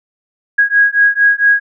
sine beating tone pair, 1646 / 1650.4 Hz, G#6 / G#6, -16 / -11 cents, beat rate 4.4 Hz, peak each -11 dBFS, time 0.58-1.6 s, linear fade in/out 10 ms, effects none

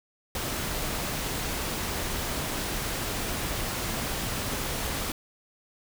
pink noise, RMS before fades -31 dBFS, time 0.35-5.12 s, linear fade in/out 2 ms, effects none

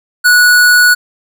square tone, 1468 Hz, F#6, 14 cents flat, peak -5 dBFS, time 0.24-0.95 s, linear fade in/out 20 ms, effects none

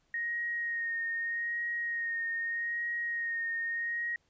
sine tone with vibrato, 1864.7 Hz, A#6, in tune, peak -31 dBFS, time 0.14-4.16 s, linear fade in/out 2 ms, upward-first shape sine, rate 0.81 Hz, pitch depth 21 cents each way, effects pink hiss -73 dBFS RMS until 4.29 s + resampled to 16000 Hz

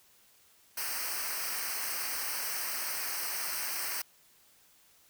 white noise with comb filter, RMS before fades -35 dBFS, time 0.77-4.02 s, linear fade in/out 5 ms, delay 0.28 ms, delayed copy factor -0.85, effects white hiss -63 dBFS RMS until 5.09 s

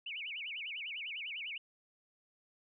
sine tone with vibrato, 2568 Hz, E7, 46 cents flat, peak -39 dBFS, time 0.06-1.58 s, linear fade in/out 5 ms, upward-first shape sine, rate 10 Hz, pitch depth 290 cents each way, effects none

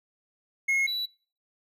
triangle tone pair in turn, 2164 / 3941 Hz, C#7 / B7, -42 / -4 cents, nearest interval minor seventh, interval 1038 cents, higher second, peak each -20 / -26 dBFS, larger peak first, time 0.68-0.87 / 0.87-1.06 s, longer neither, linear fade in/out 10 ms, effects noise-tail reverb RT60 0.4 s tail -23 dB re dry

